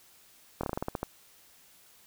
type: slowing click train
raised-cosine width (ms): 1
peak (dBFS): -17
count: 10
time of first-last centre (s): 0.61-1.03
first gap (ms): 24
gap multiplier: 1.16
effects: white hiss -59 dBFS RMS until 2.06 s